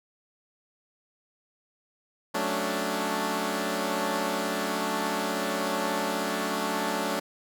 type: chord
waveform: 10% pulse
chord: D major seventh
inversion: first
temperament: equal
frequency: 185 / 220 / 277.2 / 293.7 Hz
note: F#3 / A3 / C#4 / D4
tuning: 0 / 0 / 0 / 0 cents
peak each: -25 / -23 / -26 / -24 dBFS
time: 2.34-7.2 s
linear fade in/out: 10 ms
effects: none